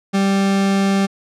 40% pulse tone, 196 Hz, G3, in tune, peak -13 dBFS, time 0.13-1.07 s, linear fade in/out 20 ms, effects low-pass 8000 Hz 12 dB/octave

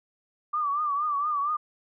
sine tone with vibrato, 1174.7 Hz, D6, in tune, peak -24 dBFS, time 0.53-1.57 s, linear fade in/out 10 ms, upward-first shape triangle, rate 4.3 Hz, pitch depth 100 cents each way, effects none

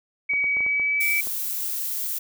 sine tone with pitch glide, 2266 to 2302 Hz, C#7 to D7, +37 to -35 cents, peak -20 dBFS, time 0.29-1.21 s, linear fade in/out 10 ms, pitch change +28 cents, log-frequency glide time 0.46-1.1 s
clicks, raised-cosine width 1 ms, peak -25 dBFS, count 7, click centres 0.336 / 0.442 / 0.569 / 0.606 / 0.664 / 0.798 / 1.272 s
violet noise, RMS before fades -28 dBFS, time 1-2.19 s, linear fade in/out 10 ms
effects none

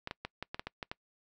clicks, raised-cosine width 0.3 ms, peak -21 dBFS, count 9, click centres 0.074 / 0.111 / 0.25 / 0.426 / 0.545 / 0.595 / 0.67 / 0.828 / 0.915 s, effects noise-tail reverb RT60 0.1 s tail -25 dB re dry

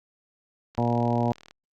click train, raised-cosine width 0.2 ms, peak -30 dBFS, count 31, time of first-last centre 0.75-1.509 s, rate 39.5 Hz
harmonic tone, 119.1 Hz, A#2, 38 cents sharp, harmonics 1 / 2 / 3 / 4 / 5 / 6 / 7 / 8, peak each -26 / -26 / -33 / -33 / -31 / -31 / -32 / -34 dBFS, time 0.78-1.32 s, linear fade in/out 0 ms
effects Opus 48 kbps

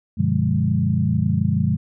sine tone cluster, 96.1 / 122.5 / 148.2 / 175.5 / 206.7 Hz, G2 / B2 / D3 / F3 / G#3, -34 / -14 / +16 / +9 / -8 cents, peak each -23 dBFS, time 0.17-1.77 s, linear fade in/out 20 ms, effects none

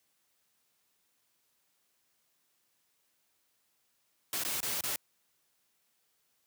white noise with dropouts, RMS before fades -34 dBFS, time 4.33-4.96 s, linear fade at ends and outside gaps 1 ms, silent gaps 4.436-4.449 / 4.604-4.629 / 4.809-4.837 s, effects white hiss -75 dBFS RMS until 6.46 s + high-pass 80 Hz 12 dB/octave

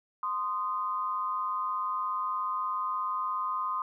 sine tone pair together, 1040 / 1236.8 Hz, C6 / D#6, -11 / -11 cents, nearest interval minor third, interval 300 cents, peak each -31 / -32 dBFS, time 0.23-3.82 s, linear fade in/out 2 ms, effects none

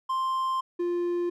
triangle tone pair in turn, 1050 / 349.4 Hz, C6 / F4, +6 / +1 cents, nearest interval octave + perfect fifth, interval 1905 cents, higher first, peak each -23 dBFS, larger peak neither, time 0.09-0.61 / 0.79-1.3 s, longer first, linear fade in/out 10 ms, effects none

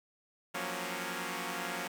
5% pulse chord, Gb major seventh, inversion third, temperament equal, 174.61 / 185 / 233.1 / 277.2 Hz, F3 / Gb3 / Bb3 / Db4, 0 / 0 / 0 / 0 cents, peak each -30 dBFS, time 0.54-1.88 s, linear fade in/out 10 ms, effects 10-bit

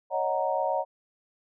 sine chord, D# minor seventh, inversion third, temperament equal, 554.4 / 622.3 / 740 / 932.3 Hz, C#5 / D#5 / F#5 / A#5, 0 / 0 / 0 / 0 cents, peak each -30 dBFS, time 0.1-0.85 s, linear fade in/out 50 ms, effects none

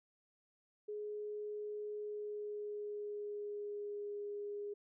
sine tone with pitch glide, 419.2 to 410.6 Hz, G#4 to G#4, +16 to -20 cents, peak -40 dBFS, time 0.88-4.74 s, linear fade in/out 10 ms, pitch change -36 cents, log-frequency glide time 1.97-4.2 s, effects none

